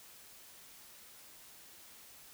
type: silence
effects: white hiss -56 dBFS RMS until 2.33 s